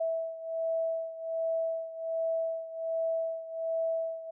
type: beating tone pair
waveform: sine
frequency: 654 / 655.3 Hz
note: E5 / E5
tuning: -14 / -10 cents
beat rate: 1.3 Hz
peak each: -31 / -35 dBFS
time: 0-4.31 s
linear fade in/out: 10 ms
effects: none